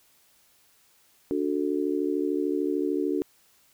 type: chord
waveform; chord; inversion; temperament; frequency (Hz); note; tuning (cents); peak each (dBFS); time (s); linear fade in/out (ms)
sine; D major; none; just; 293.7 / 367.1 / 440.5; D4 / F#4 / A4; 0 / -14 / +2; -27 / -28 / -31; 1.31-3.22; 0
effects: white hiss -62 dBFS RMS until 3.73 s

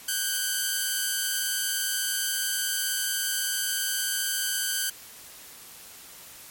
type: tone pair together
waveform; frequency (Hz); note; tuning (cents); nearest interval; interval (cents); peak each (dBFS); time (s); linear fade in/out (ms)
5% pulse; 1497 / 1593.5; F#6 / G6; +20 / +28; minor second; 108; -17; 0.08-4.9; 5
effects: white hiss -46 dBFS RMS until 6.5 s + MP3 64 kbps

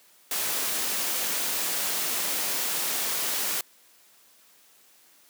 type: noise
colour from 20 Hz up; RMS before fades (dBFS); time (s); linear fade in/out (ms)
white; -28; 0.31-3.61; 2
effects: white hiss -58 dBFS RMS until 5.29 s + high-pass 200 Hz 12 dB/octave

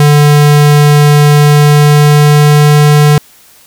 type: tone with pitch glide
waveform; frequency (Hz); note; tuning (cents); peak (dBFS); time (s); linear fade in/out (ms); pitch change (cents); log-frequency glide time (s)
square; 147.2 to 148.22; D3 to D3; +4 to +16; -3; 0-3.18; 2; +12; 1.29-2.72
effects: white hiss -41 dBFS RMS until 3.66 s

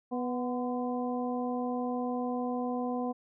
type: harmonic tone with a mistuned harmonic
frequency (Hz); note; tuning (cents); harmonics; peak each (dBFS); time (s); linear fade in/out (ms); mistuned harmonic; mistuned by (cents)
246.9; B3; 0; 1 / 2 / 3 / 4; -32 / -36 / -37 / -42; 0.11-3.13; 20; 4; +56
effects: none

